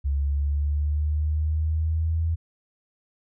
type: linear sweep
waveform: sine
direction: up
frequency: 69.3 to 82.41 Hz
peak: -21 dBFS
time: 0.04-2.36 s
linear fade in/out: 20 ms
effects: none